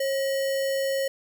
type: tone with sample-and-hold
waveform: sine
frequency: 543 Hz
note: C#5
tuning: 36 cents flat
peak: -23 dBFS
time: 0-1.08 s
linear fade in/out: 5 ms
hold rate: 2450 Hz
effects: none